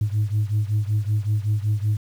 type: beating tone pair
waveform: sine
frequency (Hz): 103.83 / 109.13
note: G#2 / A2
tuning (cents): 0 / -14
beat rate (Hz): 5.3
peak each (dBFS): -20 / -22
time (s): 0.01-1.97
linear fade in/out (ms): 5
effects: tanh soft clip ceiling -15 dBFS + 8-bit